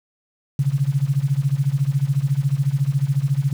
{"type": "tone with tremolo", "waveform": "sine", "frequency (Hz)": 138.59, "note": "C#3", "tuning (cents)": 0, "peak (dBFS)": -13, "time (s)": [0.59, 3.53], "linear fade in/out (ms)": 2, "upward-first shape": "sine", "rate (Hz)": 14, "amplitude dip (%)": 90, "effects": ["7-bit"]}